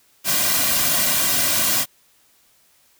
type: noise with comb filter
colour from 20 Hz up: white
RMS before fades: -19 dBFS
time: 0.24-1.86 s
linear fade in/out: 50 ms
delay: 2.3 ms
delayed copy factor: -0.8
effects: white hiss -58 dBFS RMS until 2.99 s